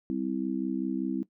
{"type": "harmonic tone", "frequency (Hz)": 65.2, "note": "C2", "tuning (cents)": -5, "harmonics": [3, 4, 5], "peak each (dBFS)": [-34, -31, -32], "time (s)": [0.1, 1.23], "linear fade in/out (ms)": 0, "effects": ["noise-tail reverb RT60 0.1 s tail -17 dB re dry"]}